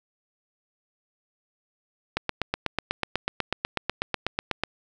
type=click train; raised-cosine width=0.3 ms; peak=-8 dBFS; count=21; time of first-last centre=2.17-4.636 s; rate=8.11 Hz; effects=none